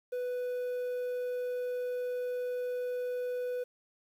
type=tone; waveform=triangle; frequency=495.6 Hz; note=B4; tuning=6 cents sharp; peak=-30 dBFS; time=0.12-3.64 s; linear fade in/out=10 ms; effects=10-bit